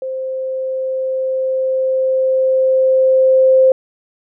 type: tone with level ramp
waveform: sine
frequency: 523.3 Hz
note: C5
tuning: in tune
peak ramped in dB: -20 to -6 dBFS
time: 0.02-3.72 s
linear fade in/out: 2 ms
effects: none